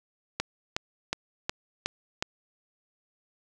click train, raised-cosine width 0.2 ms, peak -10 dBFS, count 6, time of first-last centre 0.4-2.225 s, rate 2.74 Hz, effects none

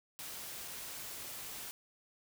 white noise with dropouts, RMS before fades -45 dBFS, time 0.19-1.71 s, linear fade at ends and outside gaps 0 ms, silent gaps 0.677-0.681 s, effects none

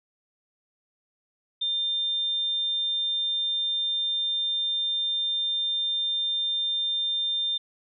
sine tone, 3600 Hz, A7, 39 cents sharp, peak -24 dBFS, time 1.61-7.58 s, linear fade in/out 10 ms, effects none

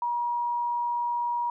sine tone, 956 Hz, A#5, 43 cents sharp, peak -25 dBFS, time 0.02-1.5 s, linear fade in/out 2 ms, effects none

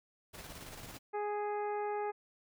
pink noise with tremolo, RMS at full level -47 dBFS, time 0.33-0.99 s, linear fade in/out 20 ms, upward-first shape square, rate 18 Hz, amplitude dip 35%
harmonic tone, 415.3 Hz, G#4, in tune, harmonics 1 / 2 / 3 / 4 / 5 / 6, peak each -36 / -37 / -47 / -51 / -52 / -58 dBFS, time 1.13-2.12 s, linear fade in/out 20 ms
effects none

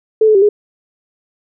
sine tone with pitch steps, 437.3 / 430.5 / 389.1 / 415.6 Hz, A4 / A4 / G4 / G#4, -11 / -38 / -13 / +1 cents, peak -6 dBFS, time 0.21-0.49 s, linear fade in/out 5 ms, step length 70 ms, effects none

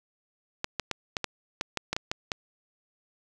clicks, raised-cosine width 0.2 ms, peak -11 dBFS, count 11, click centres 0.644 / 0.797 / 0.913 / 1.168 / 1.243 / 1.611 / 1.773 / 1.93 / 1.965 / 2.115 / 2.318 s, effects none

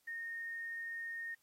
sine tone with quantisation, 1843 Hz, A#6, 20 cents flat, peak -40 dBFS, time 0.07-1.35 s, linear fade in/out 10 ms, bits 11, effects white hiss -75 dBFS RMS until 1.42 s + AAC 48 kbps

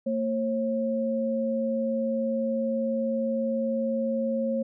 sine tone pair together, 228 / 540.6 Hz, A#3 / C#5, -38 / -44 cents, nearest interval octave + minor third, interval 1494 cents, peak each -27 dBFS, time 0.06-4.63 s, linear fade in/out 10 ms, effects none

